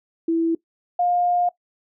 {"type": "tone pair in turn", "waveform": "sine", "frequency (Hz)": [330, 708.6], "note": ["E4", "F5"], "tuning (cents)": [2, 25], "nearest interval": "octave + minor second", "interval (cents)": 1323, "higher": "second", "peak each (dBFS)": -17, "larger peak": "neither", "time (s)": [[0.28, 0.55], [0.99, 1.49]], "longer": "second", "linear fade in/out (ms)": 5, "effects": ["noise-tail reverb RT60 0.1 s tail -19 dB re dry"]}